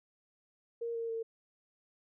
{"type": "tone with pitch steps", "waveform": "sine", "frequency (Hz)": [466.2, 459.8, 453.5], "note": ["A#4", "A#4", "A#4"], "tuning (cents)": [0, -24, -48], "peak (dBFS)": -34, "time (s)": [0.81, 1.23], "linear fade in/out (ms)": 10, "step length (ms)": 140, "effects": []}